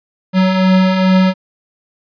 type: beating tone pair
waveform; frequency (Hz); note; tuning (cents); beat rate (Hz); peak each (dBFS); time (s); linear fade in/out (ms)
square; 185 / 187.4; F#3 / F#3; 0 / +22; 2.4; -19 / -10; 0.33-1.34; 50
effects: resampled to 11025 Hz

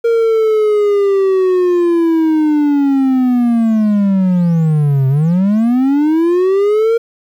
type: linear two-way sweep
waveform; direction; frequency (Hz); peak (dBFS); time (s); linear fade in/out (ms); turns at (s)
triangle; down then up; 466.2 to 130.81 to 466.2; -7; 0.04-6.98; 10; 5.08
effects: 8-bit

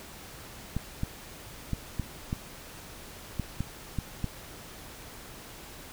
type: clicks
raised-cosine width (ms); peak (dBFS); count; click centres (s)
5; -17; 9; 0.766 / 1.034 / 1.733 / 1.997 / 2.329 / 3.397 / 3.606 / 3.987 / 4.243
effects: pink hiss -46 dBFS RMS until 5.92 s

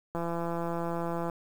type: click train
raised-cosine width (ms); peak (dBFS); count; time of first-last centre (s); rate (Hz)
1; -20; 195; 0.15-1.298; 169
effects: 8-bit

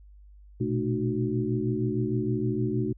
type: tone cluster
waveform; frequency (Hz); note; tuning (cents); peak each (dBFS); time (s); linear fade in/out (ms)
sine; 118.4 / 124.8 / 218.6 / 303.5 / 370.6; A#2 / B2 / A3 / D#4 / F#4; +27 / +19 / -11 / -43 / +3; -31; 0.6-2.93; 10
effects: added 50 Hz sine -48 dBFS peak until 2.97 s

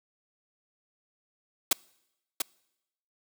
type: noise with echo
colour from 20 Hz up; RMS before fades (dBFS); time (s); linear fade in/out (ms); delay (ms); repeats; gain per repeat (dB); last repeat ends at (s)
white; -21; 1.71-1.73; 5; 690; 1; -6; 2.42
effects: noise-tail reverb RT60 0.9 s tail -26 dB re dry + high-pass 200 Hz 12 dB/octave

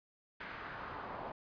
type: noise with band-pass filter sweep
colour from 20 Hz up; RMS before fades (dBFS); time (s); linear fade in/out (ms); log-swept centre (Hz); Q
brown; -45; 0.4-1.32; 5; 1800 to 870; 1.7
effects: resampled to 11025 Hz

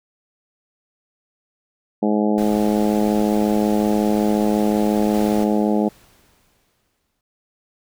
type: harmonic tone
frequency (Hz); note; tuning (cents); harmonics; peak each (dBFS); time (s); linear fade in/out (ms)
105.5; G#2; +28; 2 / 3 / 4 / 5 / 6 / 7 / 8; -18 / -22 / -24 / -26 / -28 / -29 / -30; 2.02-5.89; 10
type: noise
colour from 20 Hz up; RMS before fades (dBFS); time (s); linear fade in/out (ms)
pink; -35; 2.38-5.44; 0
type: noise with exponential decay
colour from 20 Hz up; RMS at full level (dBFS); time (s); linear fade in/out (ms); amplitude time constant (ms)
pink; -35; 5.14-7.21; 2; 450
effects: none

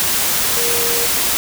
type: tone in noise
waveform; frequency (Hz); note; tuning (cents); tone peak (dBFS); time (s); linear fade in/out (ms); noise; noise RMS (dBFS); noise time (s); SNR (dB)
sine; 471.6; A#4; +20; -23; 0.57-1.06; 0; white; -17; 0-1.37; -9
effects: none

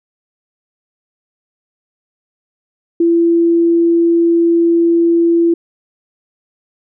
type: tone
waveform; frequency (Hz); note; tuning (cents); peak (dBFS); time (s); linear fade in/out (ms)
sine; 337.4; E4; +40; -8; 3-5.54; 5
effects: none

